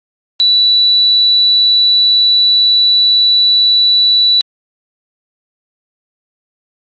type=tone; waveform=sine; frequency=3951 Hz; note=B7; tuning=in tune; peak=-6 dBFS; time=0.4-4.41 s; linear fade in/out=0 ms; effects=MP3 32 kbps